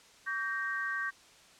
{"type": "chord", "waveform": "sine", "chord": "G diminished", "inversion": "second", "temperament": "equal with one note detuned", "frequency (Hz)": [1137.9, 1568, 1864.7], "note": ["Db6", "G6", "Bb6"], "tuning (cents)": [45, 0, 0], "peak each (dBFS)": [-39, -34, -37], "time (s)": [0.26, 1.11], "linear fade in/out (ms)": 20, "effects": ["white hiss -58 dBFS RMS until 1.59 s", "low-pass 7000 Hz 12 dB/octave"]}